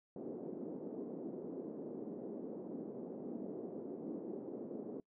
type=band-pass noise; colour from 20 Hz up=white; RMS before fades=-45 dBFS; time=0.16-5 s; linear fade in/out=2 ms; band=210 to 420 Hz; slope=24 dB/octave; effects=noise-tail reverb RT60 0.1 s tail -24 dB re dry